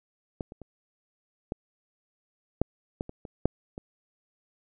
clicks, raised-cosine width 2 ms, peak -19 / -29 / -29 / -17 / -9 / -17 / -26 / -26 / -8 / -24 dBFS, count 10, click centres 0.408 / 0.521 / 0.617 / 1.521 / 2.616 / 3.009 / 3.094 / 3.252 / 3.456 / 3.779 s, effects none

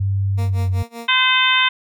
sine tone with pitch glide, 98 to 93.68 Hz, G2 to F#2, 0 to +22 cents, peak -16 dBFS, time 0-0.83 s, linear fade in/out 10 ms, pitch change -78 cents, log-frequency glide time 0.41-0.66 s
15% pulse tone with tremolo, 233.1 Hz, A#3, in tune, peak -22 dBFS, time 0.37-1.09 s, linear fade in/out 20 ms, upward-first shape sine, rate 5.2 Hz, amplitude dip 95%
harmonic tone, 514 Hz, C5, 31 cents flat, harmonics 2 / 3 / 4 / 5 / 6 / 7, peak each -20 / -20 / -20 / -20 / -20 / -20 dBFS, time 1.08-1.69 s, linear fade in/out 10 ms
effects none

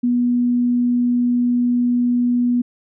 sine tone, 243.5 Hz, B3, 24 cents flat, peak -14 dBFS, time 0.03-2.62 s, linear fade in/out 10 ms, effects none

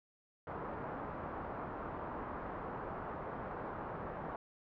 white low-pass noise, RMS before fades -43 dBFS, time 0.47-4.36 s, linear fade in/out 2 ms, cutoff 1200 Hz, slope 24 dB/octave, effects none

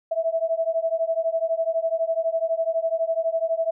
sine beating tone pair, 650 / 662 Hz, E5 / E5, -24 / +7 cents, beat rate 12 Hz, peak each -24 dBFS, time 0.11-3.71 s, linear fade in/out 10 ms, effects none

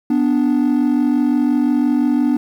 triangle tone pair together, 247.9 / 293.7 Hz, B3 / D4, +7 / 0 cents, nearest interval minor third, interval 293 cents, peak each -13 dBFS, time 0.1-2.37 s, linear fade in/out 5 ms, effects tanh soft clip ceiling -6 dBFS + 8-bit

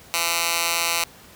10% pulse tone with high-pass filter, 168.6 Hz, E3, 39 cents sharp, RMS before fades -23 dBFS, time 0.14-1.04 s, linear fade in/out 0 ms, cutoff 1700 Hz, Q 0.53, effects pink hiss -47 dBFS RMS until 1.35 s + high-pass 60 Hz 12 dB/octave

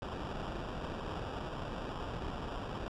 pink noise with sample-and-hold, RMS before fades -40 dBFS, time 0.02-2.88 s, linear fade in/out 0 ms, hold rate 2100 Hz, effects low-pass 4000 Hz 12 dB/octave

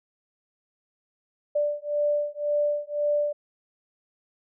sine beating tone pair, 587.3 / 589.2 Hz, D5 / D5, 0 / +6 cents, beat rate 1.9 Hz, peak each -26 dBFS, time 1.55-3.33 s, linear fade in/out 10 ms, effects none

